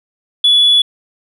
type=tone; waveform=sine; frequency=3419 Hz; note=G#7; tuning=50 cents sharp; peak=-5 dBFS; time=0.44-0.82 s; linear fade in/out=5 ms; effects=tanh soft clip ceiling -4 dBFS